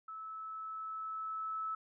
sine tone with level ramp, 1304 Hz, E6, 19 cents flat, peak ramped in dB -43 to -35 dBFS, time 0.08-1.75 s, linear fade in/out 5 ms, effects none

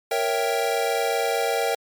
square chord, A# diminished seventh, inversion none, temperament equal, 466.2 / 554.4 / 659.3 / 784 Hz, A#4 / C#5 / E5 / G5, 0 / 0 / 0 / 0 cents, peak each -26 / -29 / -29 / -27 dBFS, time 0.11-1.75 s, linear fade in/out 5 ms, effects MP3 96 kbps

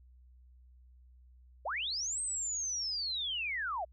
sine linear two-way sweep, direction up then down, 464.4 to 8372 to 597 Hz, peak -33 dBFS, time 1.65-3.85 s, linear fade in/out 10 ms, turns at 2.21 s, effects added 62 Hz sine -56 dBFS peak until 3.92 s

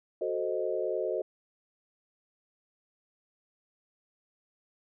sine chord, F# diminished seventh, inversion none, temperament equal, 370 / 440 / 523.3 / 622.3 Hz, F#4 / A4 / C5 / Eb5, 0 / 0 / 0 / 0 cents, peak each -34 dBFS, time 0.21-1.22 s, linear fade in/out 5 ms, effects none

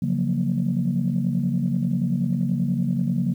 sine chord, Gb major seventh, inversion second, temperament equal, 138.59 / 174.61 / 185 / 233.1 Hz, Db3 / F3 / Gb3 / Bb3, 0 / 0 / 0 / 0 cents, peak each -25 dBFS, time 0.02-3.34 s, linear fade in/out 5 ms, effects tanh soft clip ceiling -12 dBFS + 9-bit

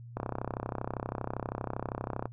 click train, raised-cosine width 1 ms, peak -19 dBFS, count 69, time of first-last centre 0.17-2.256 s, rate 32.6 Hz, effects noise-tail reverb RT60 0.1 s tail -21 dB re dry + added 118 Hz sine -44 dBFS peak until 2.32 s

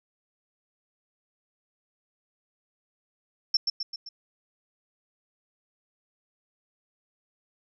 sine tone with echo, 5380 Hz, E8, 34 cents sharp, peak -18 dBFS, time 3.54-3.57 s, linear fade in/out 5 ms, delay 130 ms, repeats 4, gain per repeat -5 dB, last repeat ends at 4.09 s, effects none

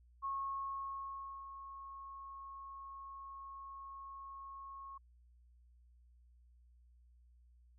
sine tone with ADSR envelope, 1093 Hz, C#6, 25 cents flat, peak -36 dBFS, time 0.22-4.98 s, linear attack 29 ms, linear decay 1200 ms, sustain -11 dB, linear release 7 ms, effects added 60 Hz sine -62 dBFS peak until 7.78 s

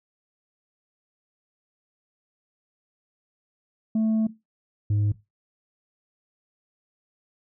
sine tone pair in turn, 220 / 103.83 Hz, A3 / G#2, 0 / 0 cents, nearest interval octave + minor second, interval 1300 cents, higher first, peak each -17 / -17 dBFS, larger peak neither, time 3.95-4.27 / 4.9-5.12 s, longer first, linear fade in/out 5 ms, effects noise-tail reverb RT60 0.2 s tail -17 dB re dry + tanh soft clip ceiling -19 dBFS

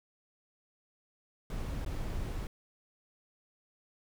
brown noise with dropouts, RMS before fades -36 dBFS, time 1.5-2.47 s, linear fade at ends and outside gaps 2 ms, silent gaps 1.849-1.861 s, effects none

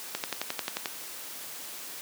click train, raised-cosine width 0.2 ms, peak -12 dBFS, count 9, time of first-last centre 0.15-0.858 s, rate 11.3 Hz, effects white hiss -41 dBFS RMS until 2.01 s + high-pass 200 Hz 12 dB/octave

